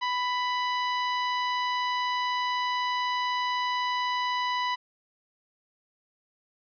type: tone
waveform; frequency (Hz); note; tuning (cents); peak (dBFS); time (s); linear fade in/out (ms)
sawtooth; 992; B5; +7; -22; 0.01-4.76; 20
effects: resampled to 11025 Hz